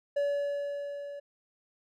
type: tone with level ramp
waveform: triangle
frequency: 571 Hz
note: D5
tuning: 49 cents flat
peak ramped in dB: -23 to -37 dBFS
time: 0.16-1.2 s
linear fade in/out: 10 ms
effects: none